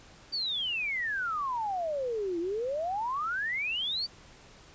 sine exponential two-way sweep, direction down then up, 4699 to 329.6 to 4699 Hz, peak -29 dBFS, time 0.32-4.07 s, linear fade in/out 20 ms, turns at 2.39 s, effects pink hiss -54 dBFS RMS until 4.74 s + resampled to 16000 Hz

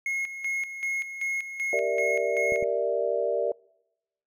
triangle tone with tremolo, 2163 Hz, C#7, 43 cents flat, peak -24 dBFS, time 0.06-2.64 s, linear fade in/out 2 ms, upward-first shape square, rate 2.6 Hz, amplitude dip 65%
sine chord, E half-diminished seventh, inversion first, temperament equal, 392 / 466.2 / 587.3 / 659.3 Hz, G4 / Bb4 / D5 / E5, 0 / 0 / 0 / 0 cents, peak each -32 / -28 / -27 / -31 dBFS, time 1.73-3.52 s, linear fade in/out 2 ms
clicks, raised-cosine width 2 ms, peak -24 dBFS, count 2, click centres 2.522 / 2.626 s
effects noise-tail reverb RT60 0.9 s tail -26 dB re dry

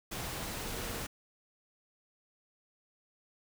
sine tone in noise, 466.2 Hz, A#4, in tune, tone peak -49 dBFS, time 0.64-1.02 s, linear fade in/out 10 ms, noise pink, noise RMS -39 dBFS, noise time 0.11-1.07 s, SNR -13 dB, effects none

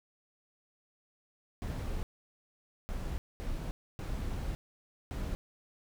brown noise bursts at uneven times, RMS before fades -36 dBFS, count 5, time 1.62-2.03 / 2.89-3.18 / 3.4-3.71 / 3.99-4.55 / 5.11-5.35 s, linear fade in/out 0 ms, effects none

